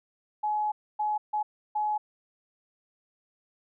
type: tone bursts at uneven times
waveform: sine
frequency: 846 Hz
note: G#5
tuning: 32 cents sharp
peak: -25 dBFS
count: 4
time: 0.43-0.72 / 0.99-1.18 / 1.33-1.43 / 1.75-1.98 s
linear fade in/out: 10 ms
effects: none